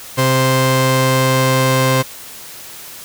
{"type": "tone pair together", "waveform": "sawtooth", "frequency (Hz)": [130.82, 523.3], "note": ["C3", "C5"], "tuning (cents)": [0, 0], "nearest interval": "2 octaves", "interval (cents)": 2400, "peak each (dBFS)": -10, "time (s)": [0.17, 2.03], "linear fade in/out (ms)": 20, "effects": ["white hiss -34 dBFS RMS until 3.04 s"]}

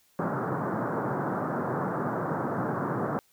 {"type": "band-pass noise", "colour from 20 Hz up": "pink", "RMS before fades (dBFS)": -30, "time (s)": [0.19, 3.19], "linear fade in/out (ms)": 0, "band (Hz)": [120, 1500], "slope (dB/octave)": 48, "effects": ["white hiss -65 dBFS RMS until 3.32 s"]}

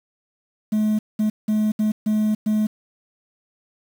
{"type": "tone bursts at uneven times", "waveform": "sine", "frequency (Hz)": 214.2, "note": "A3", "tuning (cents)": -46, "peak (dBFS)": -14, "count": 6, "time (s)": [[0.72, 0.99], [1.19, 1.3], [1.48, 1.72], [1.79, 1.92], [2.06, 2.35], [2.46, 2.67]], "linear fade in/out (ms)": 10, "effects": ["tanh soft clip ceiling -16 dBFS", "7-bit"]}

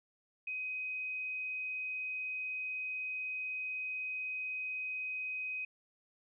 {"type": "tone", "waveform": "sine", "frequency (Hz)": 2516, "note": "D#7", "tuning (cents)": 19, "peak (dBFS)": -36, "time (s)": [0.47, 5.65], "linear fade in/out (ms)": 5, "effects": []}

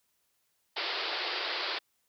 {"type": "band-pass noise", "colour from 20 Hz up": "white", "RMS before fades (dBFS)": -34, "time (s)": [0.76, 1.79], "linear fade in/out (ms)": 10, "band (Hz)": [330, 4900], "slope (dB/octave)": 96, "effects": ["white hiss -75 dBFS RMS until 2.08 s"]}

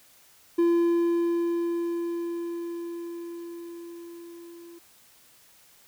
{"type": "tone with level ramp", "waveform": "triangle", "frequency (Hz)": 341.1, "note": "F4", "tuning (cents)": -41, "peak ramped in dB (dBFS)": [-16, -42], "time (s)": [0.58, 4.79], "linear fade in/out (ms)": 10, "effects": ["white hiss -57 dBFS RMS until 5.87 s"]}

